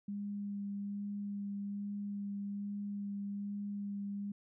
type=tone with vibrato; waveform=sine; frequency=202.2 Hz; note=G#3; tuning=46 cents flat; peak=-37 dBFS; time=0.08-4.32 s; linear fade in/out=5 ms; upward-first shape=sine; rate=1.2 Hz; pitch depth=11 cents each way; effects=none